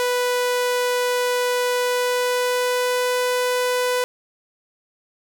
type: tone with pitch glide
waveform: sawtooth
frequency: 493.9 to 497.6 Hz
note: B4 to B4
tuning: 0 to +13 cents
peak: -15 dBFS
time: 0-4.04 s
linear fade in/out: 0 ms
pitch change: +13 cents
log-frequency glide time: 1.73-3.17 s
effects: 7-bit